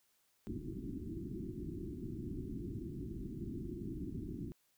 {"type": "low-pass noise", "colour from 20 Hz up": "white", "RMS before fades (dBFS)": -43, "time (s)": [0.47, 4.52], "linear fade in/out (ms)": 0, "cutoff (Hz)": 370, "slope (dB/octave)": 96, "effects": ["white hiss -75 dBFS RMS until 4.77 s"]}